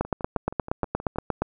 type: two click trains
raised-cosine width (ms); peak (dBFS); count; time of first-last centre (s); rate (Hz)
1; -9 / -22; 13 / 8; 0.01-1.42 / 0.05-1.159; 8.51 / 6.31
effects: none